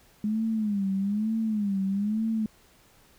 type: tone with vibrato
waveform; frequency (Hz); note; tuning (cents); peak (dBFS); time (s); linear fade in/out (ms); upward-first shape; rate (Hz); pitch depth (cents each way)
sine; 207.7; G#3; 0; -24; 0.24-2.46; 2; sine; 1.1; 130
effects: pink hiss -59 dBFS RMS until 3.18 s